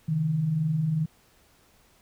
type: tone pair together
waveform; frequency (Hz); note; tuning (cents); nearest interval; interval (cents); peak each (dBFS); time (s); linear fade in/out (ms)
sine; 135.6 / 157.93; C#3 / D#3; -38 / +26; minor third; 264; -33 / -23; 0.08-1.06; 10
effects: pink hiss -61 dBFS RMS until 2.01 s